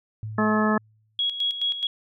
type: tone with exponential decay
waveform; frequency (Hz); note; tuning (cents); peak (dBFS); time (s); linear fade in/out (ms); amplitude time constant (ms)
sine; 108.4; A2; -25; -28; 0.23-1.2; 0; 210
type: harmonic tone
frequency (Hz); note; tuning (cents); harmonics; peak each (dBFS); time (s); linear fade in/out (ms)
214.6; A3; -43; 1 / 2 / 3 / 4 / 5 / 6 / 8; -21 / -28 / -29 / -31 / -29 / -28 / -29; 0.38-0.78; 5
type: tone with tremolo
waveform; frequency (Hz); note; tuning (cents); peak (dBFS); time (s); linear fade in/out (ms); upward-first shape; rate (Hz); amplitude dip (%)
sine; 3322; G#7; 0; -21; 1.19-1.87; 2; square; 4.7; 65
effects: none